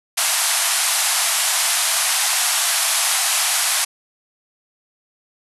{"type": "band-pass noise", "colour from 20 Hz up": "white", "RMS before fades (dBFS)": -19, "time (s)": [0.17, 3.85], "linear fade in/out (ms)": 10, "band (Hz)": [630, 12000], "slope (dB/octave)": 96, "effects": []}